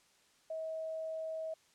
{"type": "tone", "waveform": "sine", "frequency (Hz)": 640, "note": "D#5", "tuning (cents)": 49, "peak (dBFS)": -37, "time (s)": [0.5, 1.54], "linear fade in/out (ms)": 5, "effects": ["white hiss -68 dBFS RMS until 1.74 s", "low-pass 8000 Hz 12 dB/octave"]}